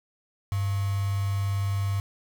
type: tone with quantisation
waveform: sine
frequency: 99 Hz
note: G2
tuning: 18 cents sharp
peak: -24 dBFS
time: 0.52-2 s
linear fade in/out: 0 ms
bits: 6
effects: none